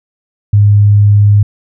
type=tone; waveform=sine; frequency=102.9 Hz; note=G#2; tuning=16 cents flat; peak=-3 dBFS; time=0.53-1.43 s; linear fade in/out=5 ms; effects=none